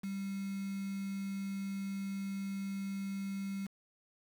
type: tone with quantisation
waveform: sine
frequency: 196 Hz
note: G3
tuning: in tune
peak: -36 dBFS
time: 0.03-3.67 s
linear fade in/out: 10 ms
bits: 8
effects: none